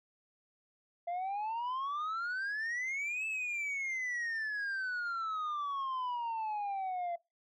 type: exponential two-way sweep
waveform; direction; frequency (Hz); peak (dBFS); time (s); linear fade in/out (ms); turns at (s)
sine; up then down; 681 to 2637 to 681; -31; 1.07-7.16; 10; 3.26
effects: noise-tail reverb RT60 0.2 s tail -21 dB re dry + tanh soft clip ceiling -33 dBFS